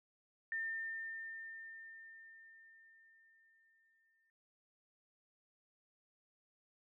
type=tone with exponential decay; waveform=sine; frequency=1805 Hz; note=A6; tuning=44 cents sharp; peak=-36 dBFS; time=0.52-4.3 s; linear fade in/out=1 ms; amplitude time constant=820 ms; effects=none